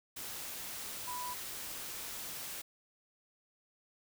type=tone in noise; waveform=sine; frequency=987.8 Hz; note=B5; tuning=in tune; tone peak=-39 dBFS; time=1.07-1.34 s; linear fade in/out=10 ms; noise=white; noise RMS=-43 dBFS; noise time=0.16-2.62 s; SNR=+1 dB; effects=none